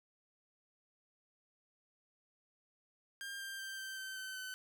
sawtooth tone with pitch steps, 1600 / 1586.2 / 1572.5 / 1558.9 / 1545.5 / 1532.2 / 1518.9 Hz, G6 / G6 / G6 / G6 / G6 / G6 / F#6, +35 / +20 / +5 / -10 / -25 / -40 / +45 cents, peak -39 dBFS, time 3.21-4.54 s, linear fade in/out 0 ms, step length 190 ms, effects none

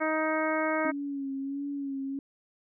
harmonic tone, 313.5 Hz, D#4, 13 cents sharp, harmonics 1 / 2 / 3 / 4 / 5 / 6 / 7, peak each -31 / -30 / -35 / -34 / -35 / -39 / -36 dBFS, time 0-0.92 s, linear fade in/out 20 ms
sine tone with vibrato, 277.4 Hz, C#4, 1 cent sharp, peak -31 dBFS, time 0.85-2.19 s, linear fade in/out 2 ms, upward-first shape sine, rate 1.5 Hz, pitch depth 42 cents each way
effects none

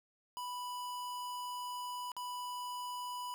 square tone with dropouts, 987.8 Hz, B5, in tune, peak -40 dBFS, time 0.37-3.34 s, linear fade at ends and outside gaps 0 ms, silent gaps 2.118-2.166 s, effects none

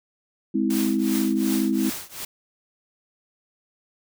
sine chord, Ab augmented, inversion none, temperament just, 207.7 / 259.6 / 324.5 Hz, Ab3 / C4 / E4, 0 / -13 / -27 cents, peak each -24 dBFS, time 0.54-1.9 s, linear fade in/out 10 ms
white noise with tremolo, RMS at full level -30 dBFS, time 0.7-2.25 s, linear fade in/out 5 ms, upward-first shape triangle, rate 2.7 Hz, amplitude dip 95%
effects none

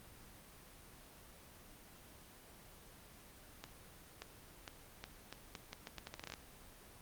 accelerating click train, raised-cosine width 0.2 ms, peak -27 dBFS, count 17, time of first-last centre 3.64-6.338 s, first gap 580 ms, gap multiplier 0.79, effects pink hiss -58 dBFS RMS until 7.01 s + Opus 24 kbps

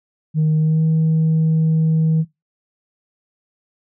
sine tone with pitch glide, 155.56 to 159.47 Hz, D#3 to D#3, 0 to +43 cents, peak -11 dBFS, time 0.34-2.25 s, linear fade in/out 50 ms, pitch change +43 cents, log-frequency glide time 0.58-0.83 s, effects noise-tail reverb RT60 0.2 s tail -20 dB re dry + tanh soft clip ceiling -11 dBFS

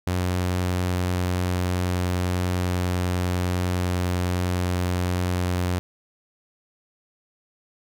sawtooth tone with pitch glide, 90.5 to 89.87 Hz, F#2 to F#2, -38 to -50 cents, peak -18 dBFS, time 0.07-5.79 s, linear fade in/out 0 ms, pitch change -12 cents, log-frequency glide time 0.19-3.83 s, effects none

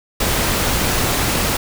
pink noise, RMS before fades -18 dBFS, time 0.2-1.57 s, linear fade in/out 5 ms, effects none

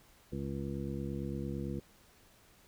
harmonic tone, 68.9 Hz, C#2, 10 cents flat, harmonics 1 / 2 / 3 / 4 / 5 / 7, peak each -43 / -40 / -40 / -45 / -43 / -47 dBFS, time 0.32-1.8 s, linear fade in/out 5 ms, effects pink hiss -63 dBFS RMS until 2.67 s

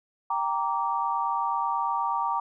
sine chord, G minor, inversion none, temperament equal with one note detuned, 784 / 932.3 / 1162.5 Hz, G5 / Bb5 / D6, 0 / 0 / -18 cents, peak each -31 / -27 / -29 dBFS, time 0.3-2.4 s, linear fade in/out 5 ms, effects none

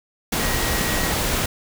sine tone in noise, 1900 Hz, A#6, 33 cents sharp, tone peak -30 dBFS, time 0.4-1.12 s, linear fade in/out 5 ms, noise pink, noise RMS -22 dBFS, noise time 0.32-1.46 s, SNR -11 dB, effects none

